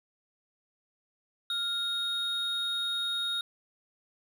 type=tone pair together; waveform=triangle; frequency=1400 / 3735 Hz; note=F6 / A#7; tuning=+4 / +3 cents; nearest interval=octave + perfect fourth; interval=1699 cents; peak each=-36 / -28 dBFS; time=1.5-3.41 s; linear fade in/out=2 ms; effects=none